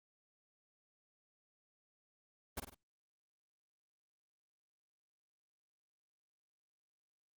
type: noise with echo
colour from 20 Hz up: pink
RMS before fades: -40 dBFS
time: 2.57-2.6 s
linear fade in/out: 5 ms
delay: 49 ms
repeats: 3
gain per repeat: -6 dB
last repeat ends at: 2.747 s
effects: Opus 32 kbps